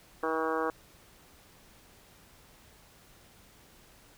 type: harmonic tone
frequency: 160.1 Hz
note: D#3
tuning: 50 cents sharp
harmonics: 2 / 3 / 4 / 5 / 6 / 7 / 8 / 9 / 10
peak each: -36 / -32 / -39 / -38 / -39 / -35 / -40 / -40 / -43 dBFS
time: 0.23-0.7 s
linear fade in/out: 2 ms
effects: pink hiss -58 dBFS RMS until 4.17 s